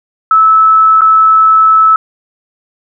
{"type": "tone with dropouts", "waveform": "sine", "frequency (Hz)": 1305, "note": "E6", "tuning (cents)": -18, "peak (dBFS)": -3, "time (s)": [0.31, 1.96], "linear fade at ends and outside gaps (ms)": 2, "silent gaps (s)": [1.009, 1.017], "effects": []}